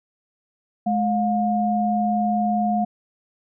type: tone pair together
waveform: sine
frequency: 211.9 / 712.7 Hz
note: G#3 / F5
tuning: +35 / +35 cents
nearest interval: octave + major sixth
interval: 2100 cents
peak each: -21 dBFS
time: 0.86-2.85 s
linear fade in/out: 10 ms
effects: none